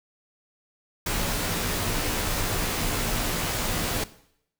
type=noise with comb filter; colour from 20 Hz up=pink; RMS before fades=-27 dBFS; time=1.06-4.04 s; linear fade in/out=5 ms; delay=15 ms; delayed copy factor=-0.6; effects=noise-tail reverb RT60 0.7 s tail -17 dB re dry